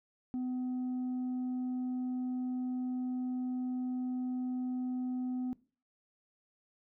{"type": "tone", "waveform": "sine", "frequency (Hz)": 252.5, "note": "B3", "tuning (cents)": 39, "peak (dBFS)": -30, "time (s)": [0.34, 5.53], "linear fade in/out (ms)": 0, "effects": ["noise-tail reverb RT60 0.4 s tail -22 dB re dry", "tanh soft clip ceiling -32 dBFS"]}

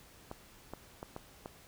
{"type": "clicks", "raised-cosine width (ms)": 1, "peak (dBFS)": -27, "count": 5, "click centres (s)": [0.314, 0.736, 1.029, 1.164, 1.459], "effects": ["pink hiss -58 dBFS RMS until 1.67 s"]}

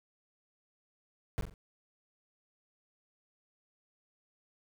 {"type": "noise with echo", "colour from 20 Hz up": "brown", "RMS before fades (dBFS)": -31, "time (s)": [1.38, 1.41], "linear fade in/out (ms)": 0, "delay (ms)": 43, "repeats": 3, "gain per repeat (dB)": -8, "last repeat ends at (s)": 1.539, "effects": []}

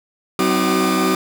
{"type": "tone cluster", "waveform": "40% pulse", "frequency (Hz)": [189.5, 260.5, 318.5, 375.9, 1205], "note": ["F#3", "C4", "D#4", "F#4", "D6"], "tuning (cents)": [42, -7, 41, 27, 44], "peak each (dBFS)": -21, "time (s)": [0.39, 1.15], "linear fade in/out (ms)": 2, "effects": []}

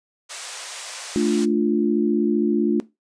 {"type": "band-pass noise", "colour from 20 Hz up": "white", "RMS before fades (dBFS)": -35, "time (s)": [0.29, 1.46], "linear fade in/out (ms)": 20, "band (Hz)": [530, 9100], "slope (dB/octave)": 24}
{"type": "chord", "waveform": "sine", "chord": "D minor", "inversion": "second", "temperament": "equal with one note detuned", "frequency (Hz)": [220.8, 293.7, 349.2], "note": ["A3", "D4", "F4"], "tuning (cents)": [6, 0, 0], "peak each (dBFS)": -21, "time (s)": [1.16, 2.8], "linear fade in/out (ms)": 0}
{"effects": ["noise-tail reverb RT60 0.2 s tail -17 dB re dry", "resampled to 22050 Hz"]}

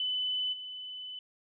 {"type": "tone with level steps", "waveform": "sine", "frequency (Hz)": 3008, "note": "F#7", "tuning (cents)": 28, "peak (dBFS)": [-29, -39], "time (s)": [0, 1.19], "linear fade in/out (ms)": 2, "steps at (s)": 0.52, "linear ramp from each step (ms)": 20, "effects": []}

